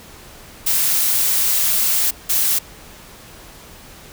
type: noise bursts at uneven times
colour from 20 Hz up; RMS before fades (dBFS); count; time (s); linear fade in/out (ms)
blue; -17; 2; 0.66-2.11 / 2.29-2.59; 10
effects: pink hiss -41 dBFS RMS until 4.12 s